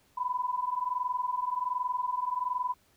sine tone pair together, 984 / 1005.3 Hz, B5 / B5, -7 / +30 cents, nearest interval unison, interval 37 cents, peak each -32 / -31 dBFS, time 0.17-2.74 s, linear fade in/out 10 ms, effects pink hiss -66 dBFS RMS until 2.96 s

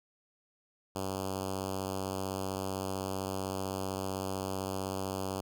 5% pulse tone with notch filter, 95.7 Hz, G2, 41 cents flat, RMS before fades -36 dBFS, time 0.95-5.41 s, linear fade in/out 10 ms, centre 2000 Hz, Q 0.66, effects none

